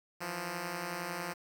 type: beating tone pair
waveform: 5% pulse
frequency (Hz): 164.81 / 175.81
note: E3 / F3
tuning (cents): 0 / +12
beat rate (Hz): 11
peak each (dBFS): -32 / -26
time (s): 0.2-1.34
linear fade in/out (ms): 20
effects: 10-bit